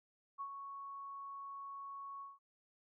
sine tone with ADSR envelope, 1108.7 Hz, C#6, in tune, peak -39 dBFS, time 0.38-2.39 s, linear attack 29 ms, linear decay 71 ms, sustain -6 dB, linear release 180 ms, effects none

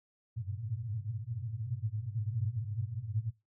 white band-pass noise, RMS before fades -37 dBFS, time 0.36-3.31 s, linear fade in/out 20 ms, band 100 to 120 Hz, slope 96 dB/octave, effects noise-tail reverb RT60 0.2 s tail -17 dB re dry

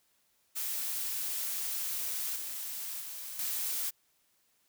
blue noise with level steps, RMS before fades -35 / -39 / -42 / -34 dBFS, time 0.55-3.91 s, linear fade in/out 20 ms, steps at 2.36 / 3 / 3.39 s, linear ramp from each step 2 ms, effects white hiss -72 dBFS RMS until 4.68 s

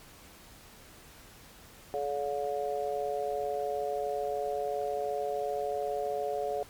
harmonic tone, 142.8 Hz, D3, 48 cents flat, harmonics 3 / 4 / 5, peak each -34 / -34 / -34 dBFS, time 1.94-6.63 s, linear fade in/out 0 ms, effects pink hiss -53 dBFS RMS until 6.69 s + MP3 96 kbps

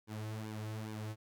sawtooth tone with flanger, 108.3 Hz, A2, 27 cents flat, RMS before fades -42 dBFS, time 0.07-1.16 s, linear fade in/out 50 ms, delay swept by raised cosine 1.5 to 4.3 ms, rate 2.4 Hz, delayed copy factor -0.75, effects none

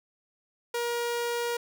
sawtooth tone, 474.9 Hz, A#4, 32 cents sharp, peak -24 dBFS, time 0.74-1.57 s, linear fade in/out 5 ms, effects none

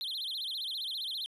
triangle tone with vibrato, 3623 Hz, A7, 50 cents sharp, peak -33 dBFS, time 0.01-1.26 s, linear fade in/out 0 ms, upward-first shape sine, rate 15 Hz, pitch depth 270 cents each way, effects resampled to 32000 Hz + 11-bit

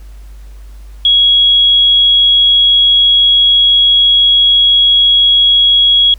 sine tone, 3322 Hz, G#7, in tune, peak -5 dBFS, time 1.05-6.14 s, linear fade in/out 2 ms, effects added 50 Hz sine -29 dBFS peak until 6.18 s + pink hiss -48 dBFS RMS until 6.18 s

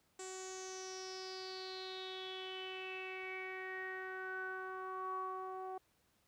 sawtooth tone with low-pass filter sweep, 375.5 Hz, F#4, 26 cents sharp, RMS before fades -45 dBFS, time 0.19-5.78 s, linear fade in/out 5 ms, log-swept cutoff 7600 to 890 Hz, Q 8.3, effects pink hiss -75 dBFS RMS until 6.27 s + high-pass 60 Hz 12 dB/octave

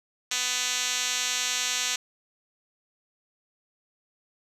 5% pulse tone with band-pass filter, 250 Hz, B3, 21 cents sharp, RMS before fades -28 dBFS, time 0.31-1.96 s, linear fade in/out 5 ms, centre 5200 Hz, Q 4.3, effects none

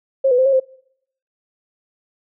sine tone with pitch steps, 537 / 494.8 / 520 / 544 / 523 Hz, C5 / B4 / C5 / C#5 / C5, +45 / +3 / -11 / -33 / -1 cents, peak -11 dBFS, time 0.24-0.6 s, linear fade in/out 10 ms, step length 72 ms, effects noise-tail reverb RT60 0.7 s tail -24 dB re dry

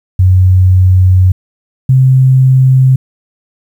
sine tone pair in turn, 92.5 / 130.81 Hz, F#2 / C3, 0 / 0 cents, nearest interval tritone, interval 600 cents, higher second, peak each -3 dBFS, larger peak neither, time 0.19-1.32 / 1.89-2.96 s, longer first, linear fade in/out 5 ms, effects 7-bit

